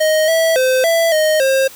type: tone with pitch steps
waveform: square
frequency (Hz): 624 / 653 / 516 / 664 / 621 / 534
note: D#5 / E5 / C5 / E5 / D#5 / C5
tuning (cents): +5 / -17 / -24 / +12 / -3 / +35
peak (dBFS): -12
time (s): 0-1.68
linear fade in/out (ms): 10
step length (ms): 280
effects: white hiss -38 dBFS RMS until 1.75 s